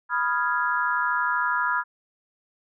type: chord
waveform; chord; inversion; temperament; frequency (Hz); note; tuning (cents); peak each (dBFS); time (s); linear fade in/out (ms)
sine; F half-diminished seventh; second; equal; 987.8 / 1244.5 / 1396.9 / 1661.2; Cb6 / Eb6 / F6 / Ab6; 0 / 0 / 0 / 0; -26 / -29 / -26 / -28; 0.09-1.84; 50
effects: none